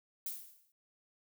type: noise with exponential decay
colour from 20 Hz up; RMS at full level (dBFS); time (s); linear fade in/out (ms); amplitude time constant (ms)
violet; -37; 0.26-0.72; 2; 98
effects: none